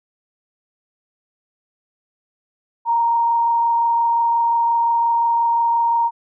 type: tone with frequency modulation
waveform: sine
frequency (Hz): 932.3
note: A#5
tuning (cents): 0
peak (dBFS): -14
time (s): 2.85-6.11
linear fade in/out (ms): 50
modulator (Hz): 25.7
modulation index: 0.34
effects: none